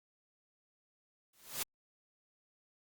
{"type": "noise with exponential growth", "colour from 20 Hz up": "white", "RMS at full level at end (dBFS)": -33, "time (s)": [1.33, 1.63], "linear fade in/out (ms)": 5, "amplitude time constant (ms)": 65, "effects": ["Opus 48 kbps"]}